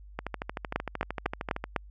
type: two click trains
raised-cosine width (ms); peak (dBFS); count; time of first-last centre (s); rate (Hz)
0.5; -17 / -11; 20 / 5; 0.19-1.64 / 0.76-1.763; 13.1 / 3.99
effects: added 50 Hz sine -46 dBFS peak until 1.9 s